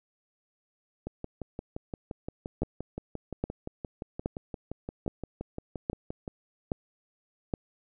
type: two click trains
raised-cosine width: 2 ms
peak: -22 / -15 dBFS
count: 31 / 7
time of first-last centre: 1.07-6.278 / 2.62-7.538 s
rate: 5.76 / 1.22 Hz
effects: none